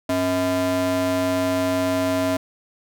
square ring-modulated tone, 185 Hz, F#3, in tune, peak -17 dBFS, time 0.09-2.37 s, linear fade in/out 5 ms, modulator 457 Hz, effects none

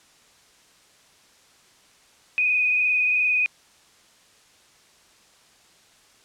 sine tone with frequency modulation, 2489 Hz, D#7, in tune, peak -18 dBFS, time 2.38-3.46 s, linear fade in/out 0 ms, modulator 22.8 Hz, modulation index 1.8, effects white hiss -56 dBFS RMS until 6.24 s + low-pass 8000 Hz 12 dB/octave

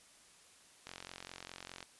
click train, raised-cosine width 0.2 ms, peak -28 dBFS, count 44, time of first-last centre 0.87-1.828 s, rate 44.9 Hz, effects white hiss -62 dBFS RMS until 1.99 s + resampled to 24000 Hz

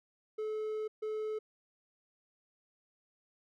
triangle tone bursts at uneven times, 431.6 Hz, A4, 33 cents flat, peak -32 dBFS, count 2, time 0.38-0.88 / 1.02-1.39 s, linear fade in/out 10 ms, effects none

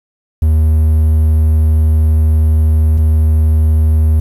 triangle tone pair in turn, 78.1 / 78.1 Hz, D#2 / D#2, +7 / +7 cents, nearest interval unison, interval 0 cents, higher neither, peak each -5 dBFS, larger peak neither, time 0.42-2.98 / 2.98-4.2 s, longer first, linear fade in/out 5 ms, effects 7-bit

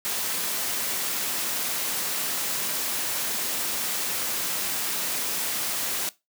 white noise, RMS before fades -28 dBFS, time 0.05-6.09 s, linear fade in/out 0 ms, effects noise-tail reverb RT60 0.2 s tail -18 dB re dry + high-pass 150 Hz 12 dB/octave

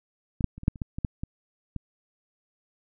clicks, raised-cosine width 5 ms, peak -16 / -8 / -29 / -26 / -7 / -30 / -17 / -20 / -13 / -19 / -20 dBFS, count 11, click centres 0.408 / 0.443 / 0.58 / 0.634 / 0.681 / 0.758 / 0.818 / 0.985 / 1.048 / 1.235 / 1.763 s, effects none

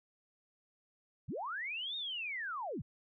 sine linear two-way sweep, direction up then down, 75.3 to 3743 to 75.3 Hz, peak -37 dBFS, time 1.28-2.82 s, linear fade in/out 10 ms, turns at 1.96 s, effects none

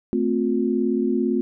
sine tone cluster, 222.3 / 260.2 / 356.7 Hz, A3 / C4 / F4, +18 / -9 / +37 cents, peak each -23 dBFS, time 0.13-1.41 s, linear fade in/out 0 ms, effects none

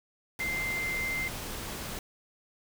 sine tone in noise, 2086 Hz, C7, 6 cents flat, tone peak -30 dBFS, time 0.4-1.28 s, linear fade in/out 2 ms, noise pink, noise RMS -38 dBFS, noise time 0.39-1.99 s, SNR +5 dB, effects none

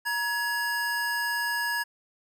square tone pair together, 944 / 1682 Hz, A#5 / G#6, +22 / +22 cents, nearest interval minor seventh, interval 1000 cents, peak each -33 / -28 dBFS, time 0.05-1.84 s, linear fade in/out 20 ms, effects none

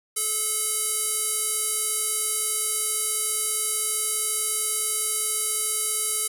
square tone with band-pass filter, 432.3 Hz, A4, 31 cents flat, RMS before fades -26 dBFS, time 0.16-6.28 s, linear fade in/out 10 ms, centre 10000 Hz, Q 3.4, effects none

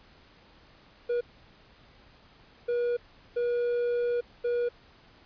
triangle tone bursts at uneven times, 481 Hz, B4, 46 cents flat, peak -23 dBFS, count 4, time 1.09-1.21 / 2.68-2.97 / 3.36-4.21 / 4.44-4.69 s, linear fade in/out 10 ms, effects pink hiss -57 dBFS RMS until 5.25 s + resampled to 11025 Hz

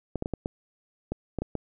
clicks, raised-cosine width 2 ms, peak -16 dBFS, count 9, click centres 0.157 / 0.224 / 0.259 / 0.337 / 0.459 / 1.12 / 1.387 / 1.42 / 1.553 s, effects none

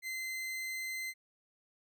40% pulse tone, 2065 Hz, C7, 23 cents flat, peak -36 dBFS, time 0.02-1.14 s, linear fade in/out 50 ms, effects none

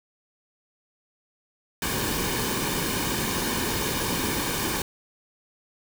pink noise with comb filter, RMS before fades -27 dBFS, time 1.82-4.82 s, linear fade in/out 2 ms, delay 1.5 ms, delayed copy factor -0.6, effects none

